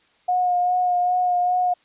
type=tone with vibrato; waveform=sine; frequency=720 Hz; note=F#5; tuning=47 cents flat; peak=-17 dBFS; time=0.28-1.74 s; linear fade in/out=10 ms; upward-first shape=sine; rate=2.5 Hz; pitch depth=19 cents each way; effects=white hiss -60 dBFS RMS until 1.84 s + resampled to 8000 Hz